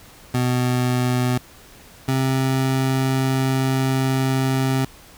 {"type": "tone pair in turn", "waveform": "25% pulse", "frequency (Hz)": [125, 132.43], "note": ["B2", "C3"], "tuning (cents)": [21, 21], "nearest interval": "minor second", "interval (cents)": 100, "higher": "second", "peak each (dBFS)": -14, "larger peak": "neither", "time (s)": [[0.34, 1.38], [2.08, 4.85]], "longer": "second", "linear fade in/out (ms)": 5, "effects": ["pink hiss -46 dBFS RMS until 5.17 s"]}